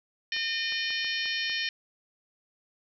harmonic tone, 609 Hz, D#5, 37 cents flat, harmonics 3 / 4 / 5 / 6 / 7 / 8 / 9, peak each -33 / -34 / -34 / -39 / -37 / -43 / -38 dBFS, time 0.32-1.69 s, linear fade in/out 2 ms
clicks, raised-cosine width 0.3 ms, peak -28 dBFS, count 6, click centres 0.365 / 0.723 / 0.905 / 1.046 / 1.257 / 1.498 s
effects none

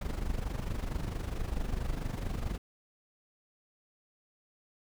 brown noise with amplitude modulation, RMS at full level -31 dBFS, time 0.01-2.58 s, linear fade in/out 5 ms, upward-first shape sine, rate 24.5 Hz, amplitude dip 70%, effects none

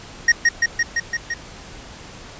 square tone with echo, 1869 Hz, A#6, 4 cents sharp, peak -10 dBFS, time 0.28-0.32 s, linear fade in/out 5 ms, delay 170 ms, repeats 6, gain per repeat -2 dB, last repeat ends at 1.34 s, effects pink hiss -39 dBFS RMS until 2.39 s + resampled to 16000 Hz

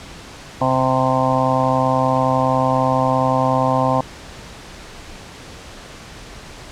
harmonic tone, 130.2 Hz, C3, 8 cents flat, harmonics 1 / 2 / 4 / 5 / 6 / 7 / 8, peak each -22 / -22 / -22 / -22 / -22 / -22 / -22 dBFS, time 0.61-4.01 s, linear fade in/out 5 ms, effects pink hiss -37 dBFS RMS until 6.71 s + low-pass 7000 Hz 12 dB/octave

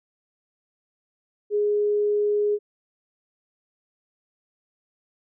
sine tone, 415.3 Hz, G#4, in tune, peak -19 dBFS, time 1.5-2.59 s, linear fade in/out 50 ms, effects none

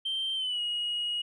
sine tone with pitch glide, 3136 to 2892 Hz, G7 to F#7, 0 to -40 cents, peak -27 dBFS, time 0.05-1.22 s, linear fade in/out 10 ms, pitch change -140 cents, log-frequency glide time 0.35-0.6 s, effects tanh soft clip ceiling -26 dBFS

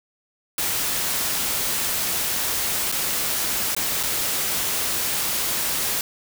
white noise with dropouts, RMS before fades -24 dBFS, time 0.58-6.01 s, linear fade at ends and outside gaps 2 ms, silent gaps 2.917-2.923 / 3.749-3.765 / 4.03-4.034 s, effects none

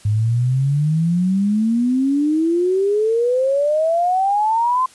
sine exponential sweep, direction up, 102.6 to 1046.5 Hz, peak -14 dBFS, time 0.05-4.86 s, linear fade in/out 5 ms, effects white hiss -47 dBFS RMS until 4.94 s + resampled to 24000 Hz

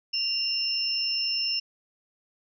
sine tone pair together, 2794 / 5336 Hz, F7 / E8, 0 / +20 cents, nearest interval major seventh, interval 1120 cents, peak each -30 / -26 dBFS, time 0.13-1.6 s, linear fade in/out 10 ms, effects none

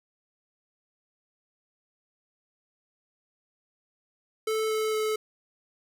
square tone with pitch steps, 437.9 / 435.1 / 432.4 Hz, A4 / A4 / A4, -8 / -19 / -30 cents, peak -26 dBFS, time 4.47-5.16 s, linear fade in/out 5 ms, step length 230 ms, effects none

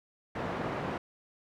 pink band-pass noise, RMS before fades -35 dBFS, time 0.35-0.98 s, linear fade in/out 5 ms, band 140 to 1500 Hz, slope 12 dB/octave, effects none

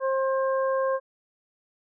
harmonic tone, 532 Hz, C5, 29 cents sharp, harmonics 1 / 2 / 3, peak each -23 / -29 / -37 dBFS, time 0-1 s, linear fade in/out 50 ms, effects none

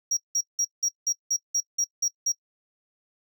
triangle tone bursts, 5670 Hz, F8, 25 cents sharp, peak -21 dBFS, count 10, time 0.11-2.32 s, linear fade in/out 5 ms, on 59 ms, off 180 ms, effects noise-tail reverb RT60 0.1 s tail -22 dB re dry

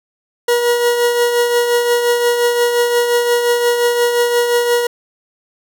40% pulse tone with tremolo, 479.5 Hz, A#4, 49 cents sharp, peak -9 dBFS, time 0.48-4.87 s, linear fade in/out 5 ms, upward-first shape triangle, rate 5.7 Hz, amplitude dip 50%, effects none

